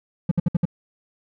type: tone bursts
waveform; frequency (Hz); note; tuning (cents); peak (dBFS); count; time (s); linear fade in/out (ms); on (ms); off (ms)
triangle; 172.6; F3; -20; -13; 5; 0.29-0.654; 5; 24; 61
effects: none